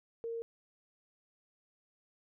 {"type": "tone", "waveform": "sine", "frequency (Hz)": 460.7, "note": "A#4", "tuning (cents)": -20, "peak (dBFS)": -36, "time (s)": [0.24, 0.42], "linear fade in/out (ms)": 0, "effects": []}